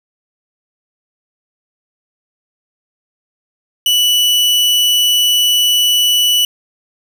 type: tone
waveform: 40% pulse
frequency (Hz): 2960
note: F#7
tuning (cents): 0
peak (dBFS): -9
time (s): 3.86-6.45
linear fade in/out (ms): 2
effects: none